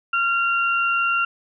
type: tone pair together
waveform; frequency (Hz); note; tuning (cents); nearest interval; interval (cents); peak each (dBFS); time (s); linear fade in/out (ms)
sine; 1381.5 / 2763; F6 / F7; -19 / -19; octave; 1200; -19 / -23; 0.13-1.25; 5
effects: none